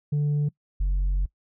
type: tone pair in turn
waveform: sine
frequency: 146.83 / 46.25 Hz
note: D3 / F#1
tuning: 0 / 0 cents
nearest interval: octave + minor sixth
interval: 2000 cents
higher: first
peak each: -18 dBFS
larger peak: neither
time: 0.12-0.49 / 0.8-1.26 s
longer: second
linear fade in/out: 10 ms
effects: noise-tail reverb RT60 0.1 s tail -23 dB re dry + tanh soft clip ceiling -20 dBFS